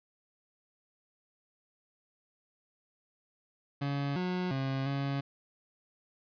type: tone with pitch steps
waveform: 30% pulse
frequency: 141.1 / 181.6 / 134.5 / 139 Hz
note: C#3 / F#3 / C3 / C#3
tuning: +31 / -32 / +48 / +5 cents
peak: -28 dBFS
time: 3.81-5.21 s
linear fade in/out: 10 ms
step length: 350 ms
effects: resampled to 11025 Hz